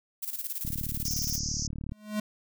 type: noise with tremolo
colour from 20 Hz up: violet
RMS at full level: -33 dBFS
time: 0.22-1.39 s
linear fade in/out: 10 ms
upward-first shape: square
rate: 18 Hz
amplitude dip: 70%
type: click train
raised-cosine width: 5 ms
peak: -24 dBFS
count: 48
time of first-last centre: 0.65-1.92 s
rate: 37 Hz
type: band-pass noise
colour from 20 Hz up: pink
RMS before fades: -34 dBFS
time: 1.05-1.67 s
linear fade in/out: 2 ms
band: 5100 to 6600 Hz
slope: 96 dB/octave
type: tone with exponential growth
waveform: square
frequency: 211.5 Hz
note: G#3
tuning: 32 cents sharp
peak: -26 dBFS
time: 1.91-2.2 s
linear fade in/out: 5 ms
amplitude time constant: 61 ms
effects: none